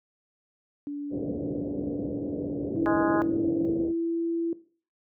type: tone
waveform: sine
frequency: 288.7 Hz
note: D4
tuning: 30 cents flat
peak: -30 dBFS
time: 0.87-3.65 s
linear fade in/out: 0 ms
type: low-pass noise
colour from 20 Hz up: white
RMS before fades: -33 dBFS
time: 1.1-3.93 s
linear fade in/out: 50 ms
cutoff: 540 Hz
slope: 48 dB/octave
type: tone with pitch glide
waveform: sine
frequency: 328.7 to 334.6 Hz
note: E4 to E4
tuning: -5 to +26 cents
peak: -24 dBFS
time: 2.76-4.53 s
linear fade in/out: 2 ms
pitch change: +31 cents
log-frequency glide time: 2.88-4.25 s
type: harmonic tone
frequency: 207.7 Hz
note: G#3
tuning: in tune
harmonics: 3 / 4 / 5 / 6 / 7 / 8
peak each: -29 / -31 / -33 / -35 / -36 / -37 dBFS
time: 2.86-3.22 s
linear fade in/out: 0 ms
effects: noise-tail reverb RT60 0.4 s tail -17 dB re dry + high-pass 100 Hz 12 dB/octave